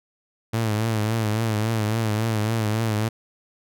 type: tone with vibrato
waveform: sawtooth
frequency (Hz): 110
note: A2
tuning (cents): 0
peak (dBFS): -17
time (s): 0.53-3.09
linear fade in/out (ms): 10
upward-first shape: triangle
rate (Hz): 3.6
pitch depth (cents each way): 86
effects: none